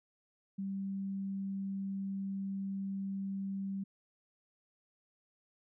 sine tone, 195.1 Hz, G3, 8 cents flat, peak -35 dBFS, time 0.58-3.84 s, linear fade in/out 10 ms, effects none

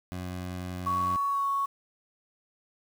20% pulse tone, 90.6 Hz, F#2, 36 cents flat, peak -30 dBFS, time 0.12-1.16 s, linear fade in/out 0 ms
sine tone with pitch glide, 1118 to 1109 Hz, C#6 to C#6, +14 to 0 cents, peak -25 dBFS, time 0.86-1.66 s, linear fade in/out 10 ms, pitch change -14 cents, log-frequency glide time 1.28-1.49 s
effects 8-bit

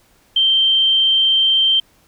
sine tone, 3136 Hz, G7, in tune, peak -11 dBFS, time 0.36-1.8 s, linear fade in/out 5 ms, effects pink hiss -55 dBFS RMS until 2.07 s

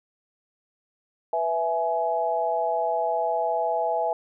sine chord, E major, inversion second, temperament equal with one note detuned, 493.9 / 659.3 / 839.8 Hz, B4 / E5 / G#5, 0 / 0 / +19 cents, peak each -30 / -25 / -26 dBFS, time 1.33-4.13 s, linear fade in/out 2 ms, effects none

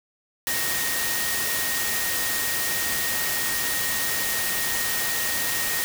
sine tone in noise, 1864.7 Hz, A#6, in tune, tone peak -30 dBFS, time 0.47-5.84 s, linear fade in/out 0 ms, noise white, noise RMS -26 dBFS, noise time 0.47-5.84 s, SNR -7 dB, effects none

